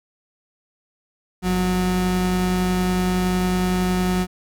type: tone pair together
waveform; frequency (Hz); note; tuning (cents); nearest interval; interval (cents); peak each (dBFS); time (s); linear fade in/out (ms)
35% pulse; 48.31 / 182.4; G1 / F#3; -25 / -24; octave + major seventh; 2301; -26 / -17; 1.42-4.27; 50
effects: none